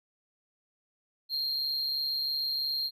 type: tone with amplitude modulation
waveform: triangle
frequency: 4211 Hz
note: C8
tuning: 10 cents sharp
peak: -25 dBFS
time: 1.29-2.91 s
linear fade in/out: 50 ms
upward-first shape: sine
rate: 143 Hz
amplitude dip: 55%
effects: none